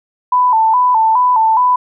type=tone with vibrato; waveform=sine; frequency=940 Hz; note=A#5; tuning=14 cents sharp; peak=-8 dBFS; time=0.32-1.76 s; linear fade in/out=5 ms; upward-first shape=square; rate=2.4 Hz; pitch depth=100 cents each way; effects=none